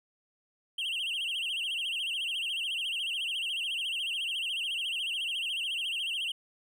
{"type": "tone with vibrato", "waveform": "triangle", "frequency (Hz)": 2960, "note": "F#7", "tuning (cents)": 0, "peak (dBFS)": -29, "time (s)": [0.78, 6.32], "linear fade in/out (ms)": 5, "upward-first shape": "sine", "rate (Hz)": 14, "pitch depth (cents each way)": 170, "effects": []}